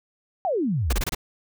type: exponential sweep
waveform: sine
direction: down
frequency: 804 to 36.84 Hz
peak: -21 dBFS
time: 0.45-1.01 s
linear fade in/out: 0 ms
type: noise bursts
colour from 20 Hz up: pink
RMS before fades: -26 dBFS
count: 5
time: 0.9-1.149 s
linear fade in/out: 5 ms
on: 29 ms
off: 26 ms
effects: none